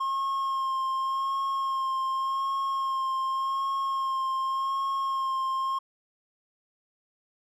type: tone with vibrato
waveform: triangle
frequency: 1072 Hz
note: C6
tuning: 42 cents sharp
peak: -24 dBFS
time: 0-5.79 s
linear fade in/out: 10 ms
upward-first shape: sine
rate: 0.87 Hz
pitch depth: 20 cents each way
effects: none